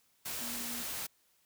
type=tone in noise; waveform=sine; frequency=239.2 Hz; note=A#3; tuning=45 cents sharp; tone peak=-45 dBFS; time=0.41-0.83 s; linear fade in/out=10 ms; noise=white; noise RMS=-39 dBFS; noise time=0.25-1.07 s; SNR=-9 dB; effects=white hiss -71 dBFS RMS until 1.45 s